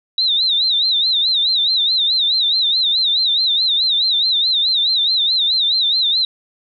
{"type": "tone with vibrato", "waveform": "sine", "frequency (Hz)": 3842, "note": "B7", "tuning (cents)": -48, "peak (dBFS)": -13, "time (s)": [0.18, 6.25], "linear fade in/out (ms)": 2, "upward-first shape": "sine", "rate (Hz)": 4.7, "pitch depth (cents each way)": 140, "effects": []}